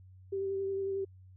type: tone with vibrato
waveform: sine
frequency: 390 Hz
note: G4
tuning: 9 cents flat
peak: -31 dBFS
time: 0.32-1.05 s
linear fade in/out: 10 ms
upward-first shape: sine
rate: 11 Hz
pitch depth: 17 cents each way
effects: added 93 Hz sine -52 dBFS peak until 1.36 s